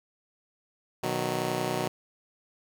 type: chord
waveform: 10% pulse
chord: B major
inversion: none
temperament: just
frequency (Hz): 123.47 / 154.34 / 185.21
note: B2 / D#3 / F#3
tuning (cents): 0 / -14 / +2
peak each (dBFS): -25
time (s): 1.03-1.88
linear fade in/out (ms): 5
effects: none